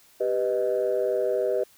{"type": "chord", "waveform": "sine", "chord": "G augmented", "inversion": "none", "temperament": "equal with one note detuned", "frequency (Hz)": [392, 495.3, 622.3], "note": ["G4", "B4", "D#5"], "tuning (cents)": [0, 5, 0], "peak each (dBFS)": [-26, -25, -26], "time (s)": [0.2, 1.64], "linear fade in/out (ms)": 10, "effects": ["tanh soft clip ceiling -15 dBFS", "white hiss -57 dBFS RMS until 1.77 s"]}